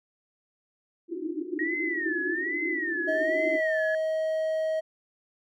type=band-pass noise; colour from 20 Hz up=white; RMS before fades=-33 dBFS; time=1.08-3.61 s; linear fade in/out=50 ms; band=300 to 360 Hz; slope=96 dB/octave
type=tone with vibrato; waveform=sine; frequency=1864.7 Hz; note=A#6; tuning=in tune; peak=-28 dBFS; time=1.59-3.95 s; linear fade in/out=2 ms; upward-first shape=sine; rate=1.2 Hz; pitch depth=170 cents each way
type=tone; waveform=triangle; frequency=634 Hz; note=D#5; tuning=32 cents sharp; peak=-23 dBFS; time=3.07-4.81 s; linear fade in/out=20 ms
effects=none